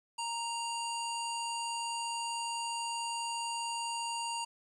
harmonic tone with a mistuned harmonic, 932.3 Hz, A#5, in tune, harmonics 1 / 3 / 5 / 7 / 9 / 10, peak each -36 / -41 / -44 / -45 / -46 / -50 dBFS, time 0.18-4.45 s, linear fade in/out 10 ms, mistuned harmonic 7, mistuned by +90 cents, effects 11-bit

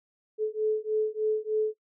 sine beating tone pair, 430 / 433.3 Hz, A4 / A4, -40 / -27 cents, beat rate 3.3 Hz, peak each -28 dBFS, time 0.38-1.75 s, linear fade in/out 50 ms, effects noise-tail reverb RT60 0.1 s tail -25 dB re dry

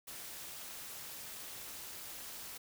white noise with amplitude modulation, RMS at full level -44 dBFS, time 0.07-2.58 s, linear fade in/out 10 ms, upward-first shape sine, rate 265 Hz, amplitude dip 65%, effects none

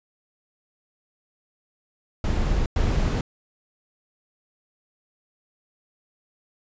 brown noise bursts at uneven times, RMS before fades -22 dBFS, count 2, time 2.24-2.66 / 2.76-3.21 s, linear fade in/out 2 ms, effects resampled to 16000 Hz

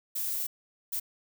violet noise bursts at uneven times, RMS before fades -32 dBFS, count 2, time 0.15-0.47 / 0.92-1 s, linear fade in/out 10 ms, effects none

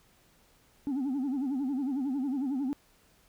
sine tone with vibrato, 270 Hz, C#4, 45 cents flat, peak -26 dBFS, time 0.87-2.73 s, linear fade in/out 0 ms, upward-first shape sine, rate 11 Hz, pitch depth 140 cents each way, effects tanh soft clip ceiling -27 dBFS + pink hiss -64 dBFS RMS until 3.28 s

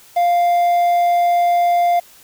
triangle tone with quantisation, 698.5 Hz, F5, in tune, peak -10 dBFS, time 0.16-2 s, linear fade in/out 10 ms, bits 6, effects white hiss -46 dBFS RMS until 2.23 s

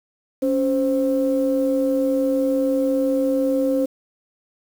sine tone pair together, 277.2 / 523.3 Hz, C#4 / C5, 0 / 0 cents, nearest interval major seventh, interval 1100 cents, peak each -19 dBFS, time 0.42-3.86 s, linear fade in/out 10 ms, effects tanh soft clip ceiling -10 dBFS + 7-bit

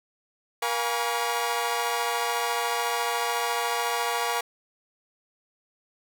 sawtooth tone cluster, 474 / 704 / 822 / 962 / 1138 Hz, A#4 / F5 / G#5 / B5 / C#6, +29 / +14 / -18 / -46 / +45 cents, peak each -28 dBFS, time 0.62-4.41 s, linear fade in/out 5 ms, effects none

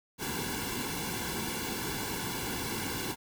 pink noise with comb filter, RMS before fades -35 dBFS, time 0.18-3.16 s, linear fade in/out 50 ms, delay 1.6 ms, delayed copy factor -0.85, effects none

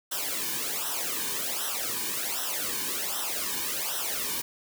white noise with flanger, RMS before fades -31 dBFS, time 0.11-4.42 s, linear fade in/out 10 ms, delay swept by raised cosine 0.43 to 1.53 ms, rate 1.3 Hz, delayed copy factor -0.85, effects none

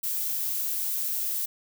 violet noise, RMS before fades -29 dBFS, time 0.03-1.46 s, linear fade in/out 10 ms, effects none

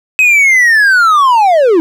triangle linear sweep, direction down, 2556 to 310 Hz, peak -3 dBFS, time 0.19-1.8 s, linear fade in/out 0 ms, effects none

